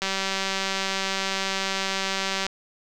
click train, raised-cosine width 0.2 ms, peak -9 dBFS, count 473, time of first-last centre 0.02-2.466 s, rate 193 Hz, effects none

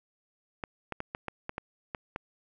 clicks, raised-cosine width 0.5 ms, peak -19 dBFS, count 9, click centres 0.638 / 0.923 / 1.004 / 1.149 / 1.283 / 1.494 / 1.581 / 1.948 / 2.161 s, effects none

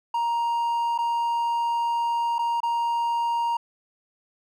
triangle tone with dropouts, 937 Hz, A#5, 9 cents sharp, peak -20 dBFS, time 0.14-3.57 s, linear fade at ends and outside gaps 5 ms, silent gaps 0.979-0.986 / 2.384-2.39 / 2.604-2.631 s, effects none

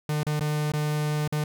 45% pulse tone with dropouts, 150.4 Hz, D3, 42 cents sharp, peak -24 dBFS, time 0.09-1.44 s, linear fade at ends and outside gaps 2 ms, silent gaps 0.232-0.266 / 0.396-0.408 / 0.719-0.736 / 1.277-1.324 s, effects none

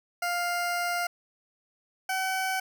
20% pulse tone pair in turn, 701 / 758.6 Hz, F5 / F#5, +6 / +43 cents, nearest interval minor second, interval 137 cents, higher second, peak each -22 dBFS, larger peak neither, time 0.22-1.07 / 2.09-2.6 s, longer first, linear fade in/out 5 ms, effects none

